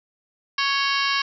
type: harmonic tone with a mistuned harmonic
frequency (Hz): 554.4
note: C#5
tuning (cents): 0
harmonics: 2 / 3 / 4 / 5 / 6 / 7 / 8 / 9 / 10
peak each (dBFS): -25 / -27 / -28 / -29 / -30 / -30 / -31 / -32 / -32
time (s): 0.58-1.22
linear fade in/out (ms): 5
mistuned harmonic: 6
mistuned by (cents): -99
effects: none